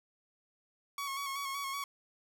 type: tone with vibrato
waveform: sawtooth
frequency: 1108.7 Hz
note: C#6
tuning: in tune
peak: -32 dBFS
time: 0.98-1.84 s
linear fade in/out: 2 ms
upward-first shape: square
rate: 5.3 Hz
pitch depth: 31 cents each way
effects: none